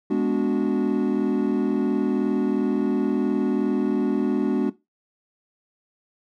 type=chord; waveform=triangle; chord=G# half-diminished seventh; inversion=none; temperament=equal with one note detuned; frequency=207.7 / 246.9 / 289.8 / 370 Hz; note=G#3 / B3 / D4 / F#4; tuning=0 / 0 / -23 / 0 cents; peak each=-23 / -23 / -21 / -23 dBFS; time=0.1-4.7 s; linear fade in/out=10 ms; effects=noise-tail reverb RT60 0.2 s tail -17 dB re dry + tanh soft clip ceiling -10 dBFS